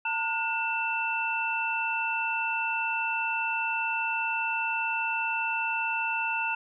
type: tone cluster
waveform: sine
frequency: 905 / 1443 / 2670 Hz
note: A5 / F#6 / E7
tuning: +48 / -44 / +22 cents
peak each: -31 / -33 / -29 dBFS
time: 0.05-6.55 s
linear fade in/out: 5 ms
effects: none